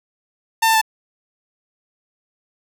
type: tone with pitch steps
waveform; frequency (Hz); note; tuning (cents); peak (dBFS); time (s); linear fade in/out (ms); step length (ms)
sawtooth; 899 / 892 / 881; A5 / A5 / A5; +37 / +23 / +2; -9; 0.62-0.815; 10; 65
effects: none